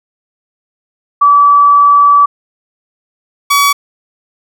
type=tone pair in turn; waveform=sine / sawtooth; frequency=1151 / 1135.2 Hz; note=D6 / C#6; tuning=-35 / +41 cents; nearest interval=unison; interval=24 cents; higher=first; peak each=-3 dBFS; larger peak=neither; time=1.21-2.26 / 3.5-3.73 s; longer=first; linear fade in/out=10 ms; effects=none